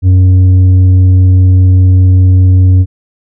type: tone with tanh clipping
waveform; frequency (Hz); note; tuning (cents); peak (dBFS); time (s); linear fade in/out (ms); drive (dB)
sine; 92.5; F#2; 0; -3; 0.02-2.86; 50; 5
effects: none